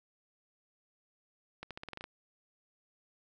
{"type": "accelerating click train", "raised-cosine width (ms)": 0.3, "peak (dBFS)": -26, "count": 9, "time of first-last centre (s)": [1.63, 2.041], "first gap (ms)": 77, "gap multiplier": 0.88, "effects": []}